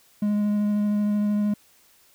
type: tone with vibrato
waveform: triangle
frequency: 207.7 Hz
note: G#3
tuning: in tune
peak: -18 dBFS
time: 0.22-1.54 s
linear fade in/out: 5 ms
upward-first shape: sine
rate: 13 Hz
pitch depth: 10 cents each way
effects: white hiss -58 dBFS RMS until 2.14 s